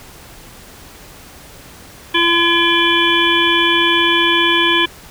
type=harmonic tone; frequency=339.7 Hz; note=F4; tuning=48 cents flat; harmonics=1 / 3 / 5 / 7 / 9 / 10; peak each=-18 / -18 / -18 / -18 / -18 / -18 dBFS; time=2.14-4.86 s; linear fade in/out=10 ms; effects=pink hiss -39 dBFS RMS until 5.1 s